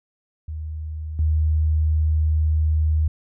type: tone with level steps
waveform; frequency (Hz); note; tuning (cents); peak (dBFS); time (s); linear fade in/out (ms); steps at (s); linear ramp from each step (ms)
sine; 77.8; D#2; 0; -27 / -16; 0.48-3.08; 5; 1.19; 2
effects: none